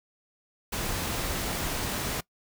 pink noise, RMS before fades -31 dBFS, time 0.72-2.21 s, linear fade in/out 10 ms, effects noise-tail reverb RT60 0.1 s tail -22 dB re dry

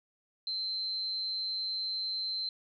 sine tone with amplitude modulation, 4100 Hz, C8, 36 cents flat, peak -30 dBFS, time 0.47-2.49 s, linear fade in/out 2 ms, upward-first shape sine, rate 191 Hz, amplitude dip 40%, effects none

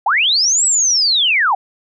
sine linear two-way sweep, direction up then down, 706 to 7910 to 706 Hz, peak -11 dBFS, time 0.06-1.55 s, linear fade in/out 5 ms, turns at 0.65 s, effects none

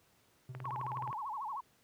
triangle tone with tremolo, 127.6 Hz, C3, 43 cents flat, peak -38 dBFS, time 0.49-1.11 s, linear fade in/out 2 ms, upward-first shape sine, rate 17 Hz, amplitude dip 65%
click train, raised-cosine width 0.5 ms, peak -31 dBFS, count 12, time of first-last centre 0.55-1.129 s, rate 19 Hz
sine tone with vibrato, 970 Hz, B5, 31 cents flat, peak -37 dBFS, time 0.64-1.61 s, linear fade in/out 10 ms, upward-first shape sine, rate 13 Hz, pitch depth 260 cents each way
effects pink hiss -69 dBFS RMS until 1.83 s + high-pass 80 Hz 12 dB/octave

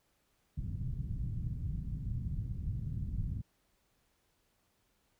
white low-pass noise, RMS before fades -37 dBFS, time 0.57-3.42 s, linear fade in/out 10 ms, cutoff 140 Hz, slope 24 dB/octave, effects pink hiss -75 dBFS RMS until 5.19 s

